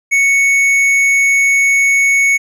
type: tone with tanh clipping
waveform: triangle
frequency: 2217 Hz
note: C#7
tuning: in tune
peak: -10 dBFS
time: 0.11-2.38 s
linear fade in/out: 20 ms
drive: 13 dB
effects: none